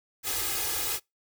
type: noise with comb filter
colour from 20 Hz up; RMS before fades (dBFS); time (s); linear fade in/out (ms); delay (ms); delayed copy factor
white; -30; 0.23-1; 50; 2.4; +1
effects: noise-tail reverb RT60 0.2 s tail -26 dB re dry